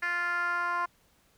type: tone with band-pass filter sweep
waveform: 10% pulse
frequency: 349.2 Hz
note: F4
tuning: in tune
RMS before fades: -30 dBFS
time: 0.02-0.86 s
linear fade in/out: 10 ms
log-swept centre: 1800 to 1100 Hz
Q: 3.6
effects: pink hiss -66 dBFS RMS until 1.37 s